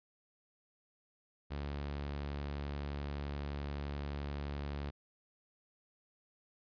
sawtooth tone, 71.6 Hz, D2, 43 cents flat, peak -34 dBFS, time 1.5-4.91 s, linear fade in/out 20 ms, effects resampled to 11025 Hz

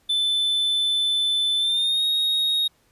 triangle tone with pitch glide, 3520 to 3751 Hz, A7 to A#7, 0 to +10 cents, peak -18 dBFS, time 0.09-2.68 s, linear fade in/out 10 ms, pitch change +110 cents, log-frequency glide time 1.58-2.04 s, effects pink hiss -63 dBFS RMS until 2.91 s + resampled to 32000 Hz

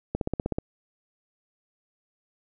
click train, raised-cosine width 2 ms, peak -13 dBFS, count 8, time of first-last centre 0.15-0.585 s, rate 16.1 Hz, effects none

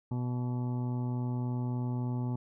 harmonic tone with a mistuned harmonic, 123.47 Hz, B2, in tune, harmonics 1 / 2 / 3 / 4 / 5 / 6 / 7 / 8 / 9, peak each -31 / -36 / -46 / -54 / -53 / -57 / -47 / -59 / -57 dBFS, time 0.11-2.36 s, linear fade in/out 5 ms, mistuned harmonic 9, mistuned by +33 cents, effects none

